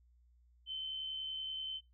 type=tone with amplitude modulation; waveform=sine; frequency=3072 Hz; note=G7; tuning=36 cents flat; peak=-37 dBFS; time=0.66-1.81 s; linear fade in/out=50 ms; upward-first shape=sine; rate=70.4 Hz; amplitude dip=35%; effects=noise-tail reverb RT60 0.2 s tail -18 dB re dry + added 60 Hz sine -64 dBFS peak until 1.93 s